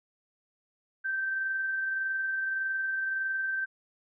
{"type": "tone with amplitude modulation", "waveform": "sine", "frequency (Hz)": 1558, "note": "G6", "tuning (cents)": -11, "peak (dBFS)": -27, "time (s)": [1.04, 3.66], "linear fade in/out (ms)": 20, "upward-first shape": "sine", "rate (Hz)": 21.7, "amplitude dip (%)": 25, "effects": []}